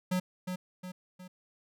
square tone with echo, 182.8 Hz, F#3, 21 cents flat, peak -28 dBFS, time 0.11-0.2 s, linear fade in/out 10 ms, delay 360 ms, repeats 3, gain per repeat -6 dB, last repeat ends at 1.28 s, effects none

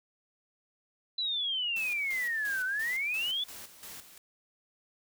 sine exponential two-way sweep, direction down then up, 4020 to 1480 to 3507 Hz, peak -29 dBFS, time 1.18-3.44 s, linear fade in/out 5 ms, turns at 2.64 s
white noise with tremolo, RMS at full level -45 dBFS, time 1.76-4.18 s, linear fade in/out 5 ms, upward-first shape square, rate 2.9 Hz, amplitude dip 65%
effects none

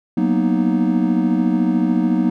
triangle chord, B major seventh, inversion second, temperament equal, 185 / 233.1 / 246.9 / 311.1 Hz, F#3 / A#3 / B3 / D#4, 0 / 0 / 0 / 0 cents, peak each -18 dBFS, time 0.17-2.3 s, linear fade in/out 5 ms, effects none

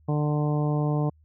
harmonic tone, 149 Hz, D3, 25 cents sharp, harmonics 1 / 2 / 3 / 4 / 5 / 6 / 7, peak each -23 / -30 / -33 / -35 / -36 / -40 / -40 dBFS, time 0.08-1.1 s, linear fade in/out 10 ms, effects added 77 Hz sine -55 dBFS peak until 1.24 s

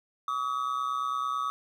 triangle ring-modulated tone, 1206 Hz, D6, 46 cents sharp, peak -23 dBFS, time 0.28-1.5 s, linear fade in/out 0 ms, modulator 64.5 Hz, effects none

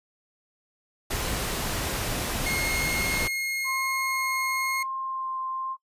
pink noise, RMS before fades -29 dBFS, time 1.1-3.28 s, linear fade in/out 10 ms
40% pulse tone, 2148 Hz, C7, 45 cents sharp, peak -26 dBFS, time 2.46-4.83 s, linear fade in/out 5 ms
sine tone with vibrato, 1054 Hz, C6, 12 cents sharp, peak -29 dBFS, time 3.64-5.77 s, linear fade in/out 50 ms, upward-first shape sine, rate 0.98 Hz, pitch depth 10 cents each way
effects noise-tail reverb RT60 0.1 s tail -19 dB re dry + resampled to 32000 Hz

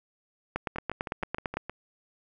two click trains, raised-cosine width 0.5 ms, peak -14 / -20 dBFS, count 10 / 7, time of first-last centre 0.56-1.57 / 0.76-1.696 s, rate 8.91 / 6.41 Hz, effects none

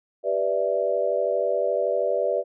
sine chord, E minor seventh, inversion first, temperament equal, 392 / 493.9 / 587.3 / 659.3 Hz, G4 / B4 / D5 / E5, 0 / 0 / 0 / 0 cents, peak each -29 / -26 / -24 / -28 dBFS, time 0.23-2.44 s, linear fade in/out 50 ms, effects none

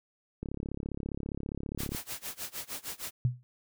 click train, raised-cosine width 3 ms, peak -23 dBFS, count 54, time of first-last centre 0.43-1.949 s, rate 34.9 Hz
white noise with tremolo, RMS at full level -37 dBFS, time 1.78-3.11 s, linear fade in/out 20 ms, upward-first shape sine, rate 6.5 Hz, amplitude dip 95%
sine tone with exponential decay, 123.47 Hz, B2, in tune, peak -20 dBFS, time 3.25-3.43 s, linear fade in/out 0 ms, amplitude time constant 37 ms
effects none

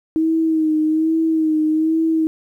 sine tone with vibrato, 316.6 Hz, D#4, 30 cents sharp, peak -14 dBFS, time 0.16-2.27 s, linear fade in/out 0 ms, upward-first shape sine, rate 1.2 Hz, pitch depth 40 cents each way, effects 9-bit

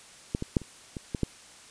clicks, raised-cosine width 3 ms, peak -14 / -18 / -9 / -29 / -22 / -16 / -12 dBFS, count 7, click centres 0.349 / 0.424 / 0.568 / 0.617 / 0.968 / 1.148 / 1.233 s, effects white hiss -51 dBFS RMS until 1.7 s + resampled to 22050 Hz

